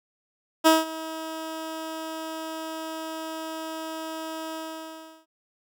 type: tone with ADSR envelope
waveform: 15% pulse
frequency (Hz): 320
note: D#4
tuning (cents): +49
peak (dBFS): -7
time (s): 0.64-5.26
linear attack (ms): 26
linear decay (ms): 180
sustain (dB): -19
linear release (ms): 710
effects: none